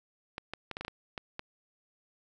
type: clicks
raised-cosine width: 0.3 ms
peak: -21 dBFS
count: 9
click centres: 0.381 / 0.536 / 0.713 / 0.769 / 0.81 / 0.849 / 0.881 / 1.178 / 1.394 s
effects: none